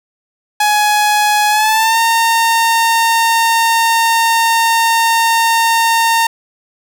sawtooth tone with pitch glide, 839 to 914.9 Hz, G#5 to A#5, +17 to -33 cents, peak -6 dBFS, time 0.6-6.27 s, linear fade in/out 5 ms, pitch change +150 cents, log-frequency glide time 1.49-1.99 s, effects none

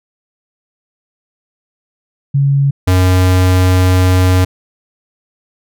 sine / square tone pair in turn, 139.5 / 92.01 Hz, C#3 / F#2, +11 / -9 cents, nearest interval perfect fifth, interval 720 cents, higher first, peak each -8 dBFS, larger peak neither, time 2.34-2.71 / 2.87-4.45 s, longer second, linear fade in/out 10 ms, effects none

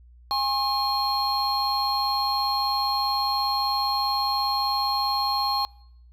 triangle tone cluster, 816 / 1073 / 4245 Hz, G#5 / C6 / C8, -31 / +43 / +24 cents, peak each -25 dBFS, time 0.31-5.65 s, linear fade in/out 0 ms, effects noise-tail reverb RT60 0.7 s tail -25 dB re dry + added 60 Hz sine -48 dBFS peak until 6.12 s

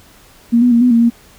sine tone with pitch steps, 234.4 / 245.6 / 234.2 / 248.5 / 231.8 / 234.5 Hz, A#3 / B3 / A#3 / B3 / A#3 / A#3, +10 / -9 / +8 / +11 / -10 / +11 cents, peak -7 dBFS, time 0.52-1.102 s, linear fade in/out 20 ms, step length 97 ms, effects pink hiss -45 dBFS RMS until 1.38 s

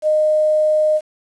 sine tone with quantisation, 615 Hz, D#5, 20 cents flat, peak -12 dBFS, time 0.02-1.01 s, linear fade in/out 50 ms, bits 7, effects resampled to 24000 Hz

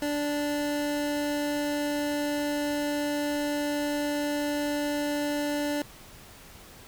25% pulse tone, 292.4 Hz, D4, 7 cents flat, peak -23 dBFS, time 0.02-5.82 s, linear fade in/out 2 ms, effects pink hiss -49 dBFS RMS until 6.87 s

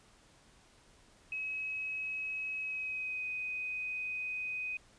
sine tone with pitch glide, 2557 to 2503 Hz, D#7 to D#7, +47 to +10 cents, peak -35 dBFS, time 1.32-4.77 s, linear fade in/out 2 ms, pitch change -37 cents, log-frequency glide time 2.59-3.27 s, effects pink hiss -63 dBFS RMS until 4.98 s + resampled to 22050 Hz

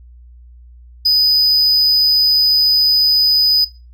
triangle tone, 4987 Hz, D#8, 3 cents sharp, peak -8 dBFS, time 1.05-3.65 s, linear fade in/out 10 ms, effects noise-tail reverb RT60 0.3 s tail -20 dB re dry + added 60 Hz sine -38 dBFS peak until 3.93 s

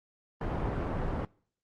pink low-pass noise, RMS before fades -32 dBFS, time 0.41-1.25 s, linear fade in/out 2 ms, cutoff 1100 Hz, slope 12 dB/octave, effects noise-tail reverb RT60 0.5 s tail -25 dB re dry + Opus 24 kbps

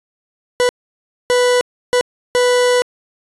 40% pulse tone bursts at uneven times, 493.9 Hz, B4, in tune, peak -10 dBFS, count 4, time 0.6-0.69 / 1.3-1.61 / 1.93-2.01 / 2.35-2.82 s, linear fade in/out 0 ms, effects resampled to 24000 Hz

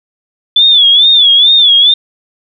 sine tone with vibrato, 3466 Hz, A7, 27 cents flat, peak -3 dBFS, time 0.56-1.94 s, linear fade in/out 5 ms, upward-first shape sine, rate 2.3 Hz, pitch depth 110 cents each way, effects none

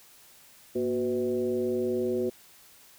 sine tone with frequency modulation, 370 Hz, F#4, in tune, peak -25 dBFS, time 0.75-2.3 s, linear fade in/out 10 ms, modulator 133 Hz, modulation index 1, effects white hiss -55 dBFS RMS until 2.98 s

